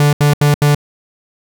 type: tone bursts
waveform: 45% pulse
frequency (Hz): 146.1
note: D3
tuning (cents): -9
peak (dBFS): -8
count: 4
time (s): 0-0.748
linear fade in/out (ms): 2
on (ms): 130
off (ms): 76
effects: none